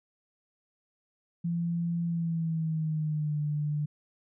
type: tone with pitch glide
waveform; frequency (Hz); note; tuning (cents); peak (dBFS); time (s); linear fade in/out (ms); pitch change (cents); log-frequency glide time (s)
sine; 170 to 148.85; F3 to D3; -46 to +24; -27; 1.44-3.86; 10; -230; 2.05-3.39
effects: none